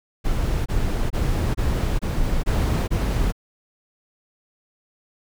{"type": "noise bursts", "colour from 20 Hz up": "brown", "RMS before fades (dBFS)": -21, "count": 7, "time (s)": [0.24, 3.324], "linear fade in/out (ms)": 20, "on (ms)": 420, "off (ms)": 24, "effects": []}